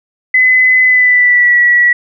sine tone with pitch glide, 2021 to 1936.4 Hz, B6 to B6, +39 to -35 cents, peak -5 dBFS, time 0.34-1.93 s, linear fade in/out 5 ms, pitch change -74 cents, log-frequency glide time 0.83-1.58 s, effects none

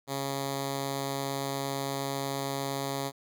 5% pulse tone with notch filter, 137.8 Hz, C#3, 10 cents flat, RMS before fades -33 dBFS, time 0.07-3.12 s, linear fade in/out 50 ms, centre 1500 Hz, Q 1.3, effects none

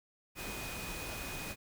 sine tone in noise, 2489 Hz, D#7, in tune, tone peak -46 dBFS, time 0.35-1.56 s, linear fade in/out 50 ms, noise pink, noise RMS -42 dBFS, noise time 0.35-1.56 s, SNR -7 dB, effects none

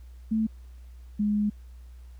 sine tone pair in turn, 220 / 208.4 Hz, A3 / G#3, 0 / +6 cents, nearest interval minor second, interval 94 cents, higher first, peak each -22 dBFS, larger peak neither, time 0.31-0.47 / 1.19-1.5 s, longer second, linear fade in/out 10 ms, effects added 61 Hz sine -43 dBFS peak until 2.19 s + pink hiss -65 dBFS RMS until 2.19 s

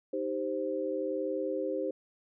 sine chord, C minor, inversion first, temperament equal, 311.1 / 392 / 523.3 Hz, Eb4 / G4 / C5, 0 / 0 / 0 cents, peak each -36 / -35 / -33 dBFS, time 0.13-1.91 s, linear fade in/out 5 ms, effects none

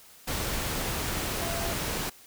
sine tone in noise, 677 Hz, E5, 46 cents sharp, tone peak -35 dBFS, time 1.41-1.73 s, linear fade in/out 10 ms, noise pink, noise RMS -31 dBFS, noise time 0.27-2.1 s, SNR -7 dB, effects white hiss -53 dBFS RMS until 2.26 s

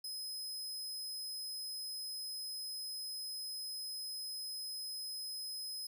sawtooth tone, 5080 Hz, D#8, 35 cents sharp, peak -38 dBFS, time 0.04-5.87 s, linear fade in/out 5 ms, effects none

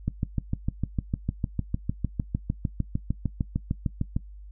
click train, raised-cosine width 5 ms, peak -13 dBFS, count 28, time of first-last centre 0.08-4.165 s, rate 6.61 Hz, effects noise-tail reverb RT60 0.1 s tail -18 dB re dry + added 50 Hz sine -41 dBFS peak until 4.51 s

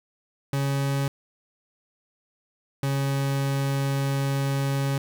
40% pulse tone pair in turn, 138.59 / 137.86 Hz, C#3 / C#3, 0 / -9 cents, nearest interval unison, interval 9 cents, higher first, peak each -22 dBFS, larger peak neither, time 0.53-1.08 / 2.83-4.98 s, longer second, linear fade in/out 2 ms, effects 10-bit

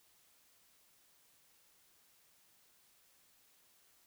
silence, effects white hiss -69 dBFS RMS until 4.06 s

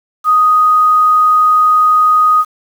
sine tone with quantisation, 1246 Hz, D#6, 2 cents sharp, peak -6 dBFS, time 0.24-2.45 s, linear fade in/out 50 ms, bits 6, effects none

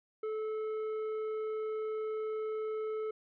triangle tone with tanh clipping, 434.3 Hz, A4, 23 cents flat, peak -35 dBFS, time 0.23-3.11 s, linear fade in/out 5 ms, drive 12 dB, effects none

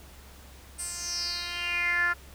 10% pulse tone with band-pass filter sweep, 349.2 Hz, F4, in tune, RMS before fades -30 dBFS, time 0.78-2.14 s, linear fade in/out 20 ms, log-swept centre 9000 to 1500 Hz, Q 6.3, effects added 67 Hz sine -49 dBFS peak until 2.34 s + pink hiss -52 dBFS RMS until 2.34 s

